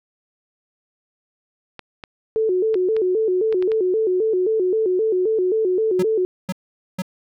clicks, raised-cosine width 0.3 ms, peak -18 dBFS, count 7, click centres 1.793 / 2.038 / 2.743 / 2.966 / 3.526 / 3.625 / 3.718 s
sine tone with vibrato, 402.1 Hz, G4, 44 cents sharp, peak -16 dBFS, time 2.36-6.25 s, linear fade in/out 0 ms, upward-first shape square, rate 3.8 Hz, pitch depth 160 cents each way
square tone bursts, 185 Hz, F#3, in tune, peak -22 dBFS, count 3, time 5.99-7.021 s, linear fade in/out 5 ms, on 37 ms, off 460 ms
effects none

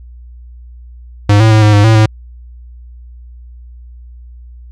square tone with pitch steps, 102.7 / 110.8 / 108.7 / 105.7 / 102.7 / 111.4 / 108.6 Hz, G#2 / A2 / A2 / G#2 / G#2 / A2 / A2, -19 / +13 / -21 / +31 / -19 / +22 / -22 cents, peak -5 dBFS, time 1.29-2.06 s, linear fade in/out 5 ms, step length 110 ms, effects added 60 Hz sine -31 dBFS peak until 4.71 s + low-pass 6000 Hz 12 dB/octave

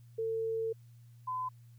sine tone pair in turn, 450 / 1015.8 Hz, A4 / B5, +39 / +48 cents, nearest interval octave + major second, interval 1409 cents, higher second, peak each -31 / -33 dBFS, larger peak first, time 0.18-0.73 / 1.27-1.49 s, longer first, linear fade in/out 10 ms, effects added 118 Hz sine -53 dBFS peak until 1.78 s + white hiss -73 dBFS RMS until 1.78 s

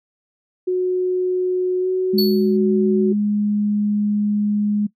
sine tone with pitch glide, 366.1 to 371.6 Hz, F#4 to F#4, -18 to +7 cents, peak -16 dBFS, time 0.67-3.13 s, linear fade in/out 10 ms, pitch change +25 cents, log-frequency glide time 1.8-1.88 s
sine tone, 207.7 Hz, G#3, in tune, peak -16 dBFS, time 2.13-4.87 s, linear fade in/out 10 ms
square tone with exponential decay, 4429 Hz, C#8, 2 cents flat, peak -17 dBFS, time 2.18-2.57 s, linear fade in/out 5 ms, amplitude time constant 83 ms
effects noise-tail reverb RT60 0.1 s tail -19 dB re dry

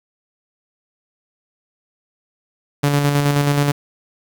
sawtooth tone with tremolo, 143.7 Hz, D3, 37 cents flat, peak -9 dBFS, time 2.83-3.72 s, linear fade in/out 10 ms, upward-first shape square, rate 9.4 Hz, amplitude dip 35%, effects 8-bit

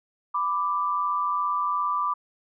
sine tone pair together, 994 / 1176.6 Hz, B5 / D6, +11 / +3 cents, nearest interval minor third, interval 292 cents, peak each -28 / -24 dBFS, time 0.34-2.14 s, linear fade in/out 10 ms, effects none

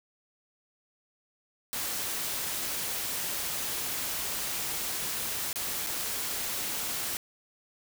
white noise with dropouts, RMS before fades -33 dBFS, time 1.73-7.17 s, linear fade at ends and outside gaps 0 ms, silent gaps 5.529-5.558 / 5.864-5.87 s, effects none

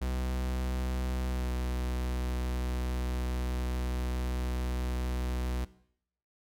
45% pulse tone with pitch glide, 63.2 to 62.33 Hz, B1 to B1, +41 to +17 cents, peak -30 dBFS, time 0.01-5.65 s, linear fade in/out 10 ms, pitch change -24 cents, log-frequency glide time 1.29-1.48 s, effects noise-tail reverb RT60 0.7 s tail -19 dB re dry

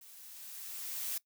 blue noise with level ramp, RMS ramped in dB -55 to -36 dBFS, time 0.01-1.18 s, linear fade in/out 5 ms, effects noise-tail reverb RT60 0.1 s tail -20 dB re dry

